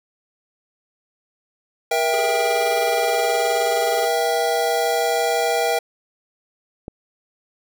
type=chord; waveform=square; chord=E diminished; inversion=second; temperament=just; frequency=474.7 / 659.3 / 791.1 Hz; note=Bb4 / E5 / G5; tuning=+31 / 0 / +16 cents; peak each=-23 dBFS; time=1.91-5.79 s; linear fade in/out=5 ms
type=tone with tremolo; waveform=square; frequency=415.3 Hz; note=G#4; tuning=in tune; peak=-25 dBFS; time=2.13-4.08 s; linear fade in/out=10 ms; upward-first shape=triangle; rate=19 Hz; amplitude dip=100%
type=click; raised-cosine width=2 ms; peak=-18 dBFS; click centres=6.881 s
effects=none